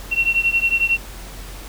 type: beating tone pair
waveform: sine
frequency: 2720 / 2731 Hz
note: F7 / F7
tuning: -46 / -39 cents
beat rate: 11 Hz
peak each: -18 / -19 dBFS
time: 0.11-0.98 s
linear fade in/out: 20 ms
effects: added 45 Hz sine -34 dBFS peak until 1.68 s + pink hiss -38 dBFS RMS until 1.68 s